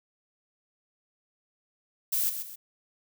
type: noise with echo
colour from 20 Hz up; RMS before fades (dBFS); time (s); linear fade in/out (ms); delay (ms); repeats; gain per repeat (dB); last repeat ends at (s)
violet; -27; 2.12-2.3; 10; 130; 2; -8; 2.56
effects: none